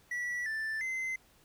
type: tone with pitch steps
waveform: triangle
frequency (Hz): 1948 / 1766 / 2062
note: B6 / A6 / C7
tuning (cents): -24 / +6 / -26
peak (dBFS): -31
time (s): 0.11-1.16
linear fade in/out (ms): 5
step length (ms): 350
effects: pink hiss -64 dBFS RMS until 1.44 s